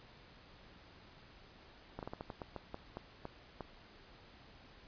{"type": "slowing click train", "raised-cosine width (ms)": 1, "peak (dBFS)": -28, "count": 12, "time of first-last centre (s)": [1.99, 3.608], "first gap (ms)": 38, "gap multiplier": 1.25, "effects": ["pink hiss -59 dBFS RMS until 4.87 s", "resampled to 11025 Hz"]}